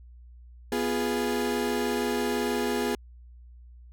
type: chord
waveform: 35% pulse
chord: F diminished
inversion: second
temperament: equal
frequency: 246.9 / 349.2 / 415.3 Hz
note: Cb4 / F4 / Ab4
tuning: 0 / 0 / 0 cents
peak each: -28 / -31 / -27 dBFS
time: 0.72-2.95 s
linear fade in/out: 2 ms
effects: added 60 Hz sine -46 dBFS peak until 3.92 s